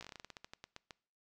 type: slowing click train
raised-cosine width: 0.2 ms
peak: -30 dBFS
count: 16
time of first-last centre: 0.01-0.908 s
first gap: 16 ms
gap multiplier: 1.17
effects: noise-tail reverb RT60 0.5 s tail -23 dB re dry